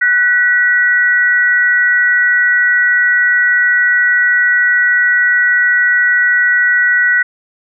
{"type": "tone pair together", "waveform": "sine", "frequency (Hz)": [1488.5, 1935], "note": ["F#6", "B6"], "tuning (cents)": [10, -36], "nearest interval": "perfect fourth", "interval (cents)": 454, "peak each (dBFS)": -11, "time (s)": [0.01, 7.23], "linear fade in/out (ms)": 10, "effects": []}